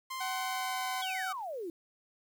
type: tone with pitch glide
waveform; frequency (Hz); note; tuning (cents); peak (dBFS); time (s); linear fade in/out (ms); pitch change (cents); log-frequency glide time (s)
sawtooth; 1046.5 to 1030.9; C6 to C6; 0 to -26; -33; 0.1-1.02; 10; -26; 0.4-0.85
type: tone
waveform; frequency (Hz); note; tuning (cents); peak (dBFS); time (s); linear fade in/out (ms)
sawtooth; 754; F#5; +32; -31; 0.2-1.33; 10
type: exponential sweep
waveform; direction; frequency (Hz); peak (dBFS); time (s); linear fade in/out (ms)
sine; down; 3457 to 320.1; -36; 1.02-1.7; 2
effects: 10-bit

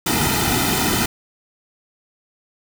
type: noise with comb filter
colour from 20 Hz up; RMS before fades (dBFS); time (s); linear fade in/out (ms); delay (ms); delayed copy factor
pink; -19; 0.06-1.06; 5; 1.8; -0.9
effects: none

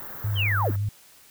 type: band-stop noise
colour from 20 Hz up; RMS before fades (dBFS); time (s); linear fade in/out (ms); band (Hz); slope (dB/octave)
white; -38; 0-0.76; 0; 1800 to 14000; 48
type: tone with vibrato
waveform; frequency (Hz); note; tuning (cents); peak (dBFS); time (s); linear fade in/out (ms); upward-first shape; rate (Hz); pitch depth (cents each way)
sine; 101.7; G#2; -36; -23; 0.24-0.89; 5; triangle; 5.3; 54
type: linear sweep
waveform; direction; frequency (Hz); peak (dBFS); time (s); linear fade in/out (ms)
sine; down; 3270 to 49; -23; 0.35-0.73; 50
effects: white hiss -53 dBFS RMS until 1.3 s

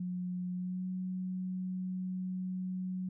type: tone with pitch glide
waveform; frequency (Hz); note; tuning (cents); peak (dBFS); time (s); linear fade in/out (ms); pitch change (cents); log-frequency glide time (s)
sine; 180.4 to 184.72; F#3 to F#3; -44 to -3; -34; 0-3.09; 5; +41; 0.54-0.86
effects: none

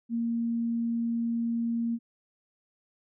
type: tone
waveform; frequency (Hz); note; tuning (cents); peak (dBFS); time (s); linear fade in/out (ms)
sine; 232.4; A#3; -5; -26; 0.09-1.99; 50
effects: none

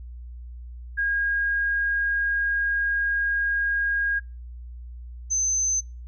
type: tone pair in turn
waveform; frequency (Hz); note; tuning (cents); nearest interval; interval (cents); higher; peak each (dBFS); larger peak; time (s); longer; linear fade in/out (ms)
sine; 1630 / 6175; G#6 / G8; -33 / -27; octave + major seventh; 2306; second; -21; neither; 0.97-4.2 / 5.3-5.81; first; 20
effects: noise-tail reverb RT60 0.3 s tail -26 dB re dry + added 60 Hz sine -36 dBFS peak until 6.07 s

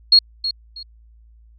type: tone with echo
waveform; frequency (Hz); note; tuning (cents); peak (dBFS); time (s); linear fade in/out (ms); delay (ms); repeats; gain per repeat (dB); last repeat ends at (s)
sine; 4300; C8; +47; -7; 0.12-0.19; 5; 320; 2; -12; 0.83
effects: added 56 Hz sine -46 dBFS peak until 1.58 s

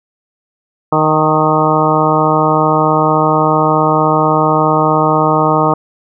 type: harmonic tone with a mistuned harmonic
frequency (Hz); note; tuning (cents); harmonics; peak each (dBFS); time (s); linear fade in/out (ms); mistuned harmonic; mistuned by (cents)
155.56; D#3; 0; 1 / 2 / 3 / 4 / 5 / 6 / 7 / 8; -17 / -17 / -17 / -17 / -17 / -17 / -17 / -17; 0.92-5.74; 5; 6; -31
effects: none

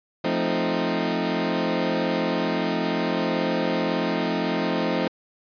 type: chord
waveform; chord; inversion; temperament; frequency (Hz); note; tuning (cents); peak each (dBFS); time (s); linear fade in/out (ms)
20% pulse; F dominant seventh; none; equal; 174.61 / 220 / 261.6 / 311.1; F3 / A3 / C4 / Eb4; 0 / 0 / 0 / 0; -23; 0.24-5.08; 5
effects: resampled to 11025 Hz

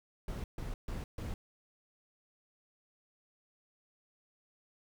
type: noise bursts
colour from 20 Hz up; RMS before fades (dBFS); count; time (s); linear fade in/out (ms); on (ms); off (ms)
brown; -39; 4; 0.28-1.34; 2; 160; 140
effects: none

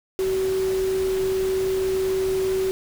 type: tone in noise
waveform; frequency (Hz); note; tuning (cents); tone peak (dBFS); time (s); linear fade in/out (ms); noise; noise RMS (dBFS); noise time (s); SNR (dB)
sine; 379.4; F#4; +43; -20; 0.19-2.71; 0; pink; -35; 0.19-2.71; +12
effects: none

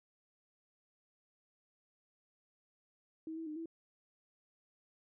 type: tone with pitch steps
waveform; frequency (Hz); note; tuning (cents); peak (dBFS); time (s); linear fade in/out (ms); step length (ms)
sine; 319.7 / 325.7 / 305.2 / 328.7; D#4 / E4 / D#4 / E4; +47 / -21 / -33 / -5; -40; 3.27-3.658; 2; 97
effects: none

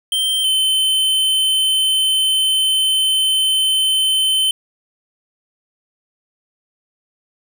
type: tone pair in turn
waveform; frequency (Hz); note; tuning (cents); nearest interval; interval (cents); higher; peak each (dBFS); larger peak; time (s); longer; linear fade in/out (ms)
square; 3136 / 3070; G7 / G7; 0 / -37; unison; 37; first; -16 / -14; second; 0.12-0.44 / 0.44-4.51; second; 2
effects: none

